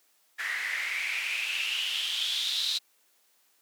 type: noise with band-pass filter sweep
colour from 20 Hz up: white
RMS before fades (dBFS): -31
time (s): 0.38-2.79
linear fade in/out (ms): 20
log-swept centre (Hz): 1800 to 4000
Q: 7.2
effects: white hiss -67 dBFS RMS until 3.61 s + high-pass 300 Hz 12 dB/octave